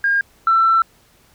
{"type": "tone pair in turn", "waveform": "sine", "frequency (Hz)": [1616, 1339], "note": ["G#6", "E6"], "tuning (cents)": [-48, 27], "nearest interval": "minor third", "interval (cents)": 325, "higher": "first", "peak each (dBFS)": [-13, -10], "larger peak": "second", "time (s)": [[0.04, 0.21], [0.47, 0.82]], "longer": "second", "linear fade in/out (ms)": 2, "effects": ["tanh soft clip ceiling -6 dBFS", "pink hiss -54 dBFS RMS until 1.34 s"]}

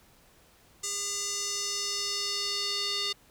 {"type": "tone with band-pass filter sweep", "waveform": "square", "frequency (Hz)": 404.3, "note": "G#4", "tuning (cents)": -46, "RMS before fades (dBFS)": -32, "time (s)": [0.83, 3.13], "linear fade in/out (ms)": 10, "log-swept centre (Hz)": [7000, 4100], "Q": 3.2, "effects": ["pink hiss -60 dBFS RMS until 3.3 s"]}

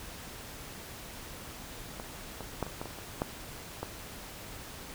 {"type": "clicks", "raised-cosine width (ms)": 1, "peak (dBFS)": [-24, -25, -16, -26, -22, -25, -30, -15, -20], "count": 9, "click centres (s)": [1.999, 2.407, 2.627, 2.666, 2.815, 2.857, 2.987, 3.219, 3.83], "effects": ["pink hiss -45 dBFS RMS until 4.94 s"]}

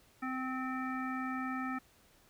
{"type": "harmonic tone", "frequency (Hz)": 259.2, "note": "C4", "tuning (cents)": -16, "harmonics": [1, 3, 5, 7, 9], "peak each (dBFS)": [-37, -44, -40, -44, -49], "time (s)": [0.22, 1.79], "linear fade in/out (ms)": 10, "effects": ["pink hiss -65 dBFS RMS until 2.29 s"]}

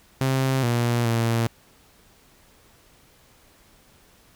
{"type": "tone with pitch steps", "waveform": "sawtooth", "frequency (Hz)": [132.7, 119.2, 115.5], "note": ["C3", "A#2", "A#2"], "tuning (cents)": [25, 39, -16], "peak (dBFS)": -16, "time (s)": [0.21, 1.47], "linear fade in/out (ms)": 0, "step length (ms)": 420, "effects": ["pink hiss -56 dBFS RMS until 4.35 s"]}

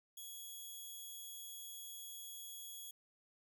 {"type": "tone", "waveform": "5% pulse", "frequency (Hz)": 3344, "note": "G#7", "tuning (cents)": 11, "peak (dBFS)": -40, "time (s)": [0.17, 2.91], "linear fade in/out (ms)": 5, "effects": []}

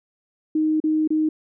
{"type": "tone with dropouts", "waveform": "sine", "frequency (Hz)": 311.1, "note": "D#4", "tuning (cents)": 0, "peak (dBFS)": -17, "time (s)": [0.55, 1.29], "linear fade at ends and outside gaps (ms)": 5, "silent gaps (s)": [[0.802, 0.839], [1.076, 1.104]], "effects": []}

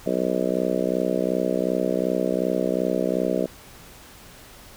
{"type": "harmonic tone", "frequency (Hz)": 62.7, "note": "B1", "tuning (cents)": 27, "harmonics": [3, 4, 5, 6, 7, 8, 9, 10], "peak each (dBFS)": [-29, -29, -29, -29, -29, -29, -29, -29], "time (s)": [0.06, 3.46], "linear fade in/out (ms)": 5, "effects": ["pink hiss -46 dBFS RMS until 4.76 s"]}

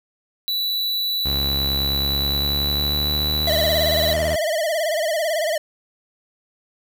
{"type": "tone", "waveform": "square", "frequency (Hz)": 3951, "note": "B7", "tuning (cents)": 0, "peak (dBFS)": -21, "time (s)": [0.48, 4.13], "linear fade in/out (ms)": 0}
{"type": "tone with pitch glide", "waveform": "sawtooth", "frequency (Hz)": [69.5, 78.46], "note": ["C#2", "D#2"], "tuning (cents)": [5, 15], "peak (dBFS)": -20, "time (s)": [1.25, 4.36], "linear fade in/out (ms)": 10, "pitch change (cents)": 210, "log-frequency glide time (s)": [2.16, 3.93]}
{"type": "tone with vibrato", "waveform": "square", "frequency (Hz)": 637, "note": "D#5", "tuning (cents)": 41, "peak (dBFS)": -20, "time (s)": [3.47, 5.58], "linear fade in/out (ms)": 5, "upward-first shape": "sine", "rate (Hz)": 18, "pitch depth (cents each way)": 110}
{"effects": []}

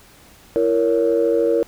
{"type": "chord", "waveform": "sine", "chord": "A# diminished", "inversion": "second", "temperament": "just", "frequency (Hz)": [335.6, 466.2, 559.4], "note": ["E4", "A#4", "C#5"], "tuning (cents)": [31, 0, 16], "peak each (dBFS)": [-20, -16, -20], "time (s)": [0.56, 1.63], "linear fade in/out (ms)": 0, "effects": ["tanh soft clip ceiling -7 dBFS", "pink hiss -48 dBFS RMS until 1.67 s"]}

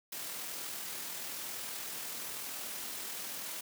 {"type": "noise with amplitude modulation", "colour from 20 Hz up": "white", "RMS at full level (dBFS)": -40, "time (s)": [0.12, 3.61], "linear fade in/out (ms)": 5, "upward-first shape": "sine", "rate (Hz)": 41, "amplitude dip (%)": 25, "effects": ["high-pass 150 Hz 12 dB/octave"]}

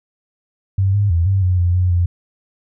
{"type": "tone with pitch steps", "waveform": "sine", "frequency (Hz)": [96.7, 101.9, 84.3, 97, 91.1, 87.9, 90.8, 87.6], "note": ["G2", "G#2", "E2", "G2", "F#2", "F2", "F#2", "F2"], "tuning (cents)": [-23, -32, 39, -18, -26, 12, -32, 6], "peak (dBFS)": -12, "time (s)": [0.78, 2.06], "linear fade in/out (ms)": 5, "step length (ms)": 160, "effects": []}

